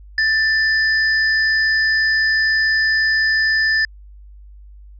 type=tone pair together; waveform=sine; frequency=1769 / 5003 Hz; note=A6 / D#8; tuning=+9 / +9 cents; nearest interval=octave + tritone; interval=1800 cents; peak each=-14 / -23 dBFS; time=0.18-3.85 s; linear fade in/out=2 ms; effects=added 50 Hz sine -38 dBFS peak until 4.99 s